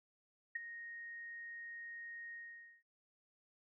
sine tone with ADSR envelope, 1864.7 Hz, A#6, in tune, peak -34 dBFS, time 0.55-2.83 s, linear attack 8 ms, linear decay 16 ms, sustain -12 dB, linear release 500 ms, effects none

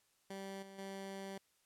15% pulse tone with level steps, 194.6 Hz, G3, 12 cents flat, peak -38 / -46 / -38 dBFS, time 0.3-1.38 s, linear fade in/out 5 ms, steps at 0.62 / 0.78 s, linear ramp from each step 10 ms, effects white hiss -75 dBFS RMS until 1.65 s + low-pass 12000 Hz 12 dB/octave

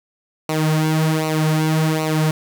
sawtooth tone with flanger, 156.8 Hz, D#3, 14 cents sharp, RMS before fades -18 dBFS, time 0.49-2.31 s, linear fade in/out 2 ms, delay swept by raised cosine 0.59 to 4.79 ms, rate 1.3 Hz, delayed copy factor -0.7, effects 7-bit

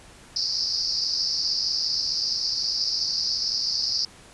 white band-pass noise, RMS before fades -26 dBFS, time 0.36-4.05 s, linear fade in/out 2 ms, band 4600 to 5300 Hz, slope 96 dB/octave, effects pink hiss -49 dBFS RMS until 4.33 s + resampled to 24000 Hz

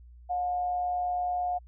sine tone with amplitude modulation, 718 Hz, F5, 48 cents sharp, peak -25 dBFS, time 0.29-1.59 s, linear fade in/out 20 ms, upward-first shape sine, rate 149 Hz, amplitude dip 35%, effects added 60 Hz sine -48 dBFS peak until 1.67 s

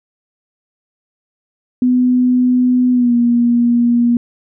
sine tone with pitch glide, 250 to 238.4 Hz, B3 to A#3, +21 to +39 cents, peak -9 dBFS, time 1.82-4.17 s, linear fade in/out 2 ms, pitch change -82 cents, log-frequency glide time 2.92-3.14 s, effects none

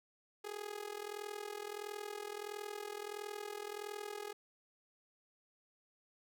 sawtooth tone with amplitude modulation, 415.3 Hz, G#4, in tune, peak -35 dBFS, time 0.44-4.33 s, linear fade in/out 10 ms, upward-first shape sine, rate 41.5 Hz, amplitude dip 85%, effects none

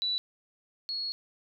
sine tone pair in turn, 3951 / 4332 Hz, B7 / C#8, 0 / -41 cents, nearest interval major second, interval 159 cents, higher second, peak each -27 / -31 dBFS, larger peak first, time 0.02-0.18 / 0.89-1.12 s, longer second, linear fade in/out 0 ms, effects none

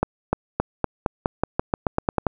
accelerating click train, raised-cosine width 1 ms, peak -5 dBFS, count 14, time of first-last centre 0.03-2.267 s, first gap 300 ms, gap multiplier 0.9, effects none

